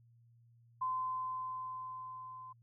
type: tone with level ramp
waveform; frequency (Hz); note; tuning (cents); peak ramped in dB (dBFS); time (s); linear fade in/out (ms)
sine; 1029; C6; -29; -32 to -47; 0.81-2.53; 10
effects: added 117 Hz sine -62 dBFS peak until 2.62 s